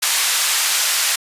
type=band-pass noise; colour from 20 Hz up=white; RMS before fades=-18 dBFS; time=0.02-1.16 s; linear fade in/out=10 ms; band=1100 to 9400 Hz; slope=12 dB/octave; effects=resampled to 32000 Hz